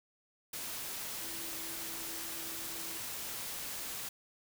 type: tone in noise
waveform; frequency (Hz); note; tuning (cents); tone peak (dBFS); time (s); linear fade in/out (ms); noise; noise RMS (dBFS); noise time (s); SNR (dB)
sine; 330; E4; +2; -52; 1.21-2.98; 5; white; -41; 0.53-4.09; -14
effects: none